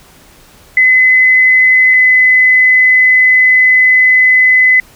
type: tone pair in turn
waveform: sine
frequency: 2028 / 2020 Hz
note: B6 / B6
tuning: +45 / +39 cents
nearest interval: unison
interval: 6 cents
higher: first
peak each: -4 dBFS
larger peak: neither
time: 0.77-1.94 / 1.94-4.8 s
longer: second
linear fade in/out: 2 ms
effects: pink hiss -42 dBFS RMS until 4.95 s